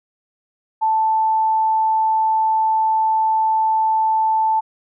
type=tone; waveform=sine; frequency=880 Hz; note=A5; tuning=in tune; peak=-14 dBFS; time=0.81-4.61 s; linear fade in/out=20 ms; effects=none